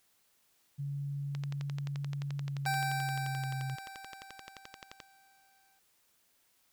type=tone with pitch glide; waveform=sine; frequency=141.3 to 132.6 Hz; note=C#3 to C3; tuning=+34 to +23 cents; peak=-34 dBFS; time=0.78-3.76 s; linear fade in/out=20 ms; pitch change=-111 cents; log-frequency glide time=2.37-3.55 s
type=click train; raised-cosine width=0.2 ms; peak=-26 dBFS; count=43; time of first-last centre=1.35-5.002 s; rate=11.5 Hz
type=tone with exponential decay; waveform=25% pulse; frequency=779 Hz; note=G5; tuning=11 cents flat; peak=-26 dBFS; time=2.66-5.79 s; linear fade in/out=1 ms; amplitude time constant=680 ms
effects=white hiss -71 dBFS RMS until 6.72 s